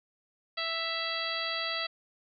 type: harmonic tone with a mistuned harmonic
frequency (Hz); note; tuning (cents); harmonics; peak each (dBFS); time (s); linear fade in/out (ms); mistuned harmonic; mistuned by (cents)
659.3; E5; 0; 1 / 2 / 3 / 4 / 5 / 6 / 7; -40 / -38 / -37 / -40 / -38 / -38 / -38; 0.57-1.87; 10; 4; +18
effects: none